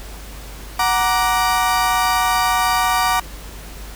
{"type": "chord", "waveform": "35% pulse", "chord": "Gb augmented", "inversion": "none", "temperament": "equal with one note detuned", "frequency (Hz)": [740, 940.4, 1174.7], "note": ["Gb5", "Bb5", "D6"], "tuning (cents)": [0, 15, 0], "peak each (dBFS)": -18, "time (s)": [0.79, 3.2], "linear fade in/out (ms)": 5, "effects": ["added 50 Hz sine -33 dBFS peak until 3.95 s", "pink hiss -38 dBFS RMS until 3.95 s"]}